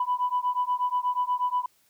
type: beating tone pair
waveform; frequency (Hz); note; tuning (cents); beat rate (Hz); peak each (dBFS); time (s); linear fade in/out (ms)
sine; 987.8 / 996.1; B5 / B5; 0 / +15; 8.3; -26; 0-1.66; 5
effects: tanh soft clip ceiling -17 dBFS + white hiss -65 dBFS RMS until 1.89 s